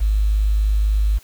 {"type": "tone with quantisation", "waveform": "sine", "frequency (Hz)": 51.91, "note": "G#1", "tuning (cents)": 0, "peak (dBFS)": -14, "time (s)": [0, 1.19], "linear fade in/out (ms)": 20, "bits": 7, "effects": ["white hiss -50 dBFS RMS until 1.23 s"]}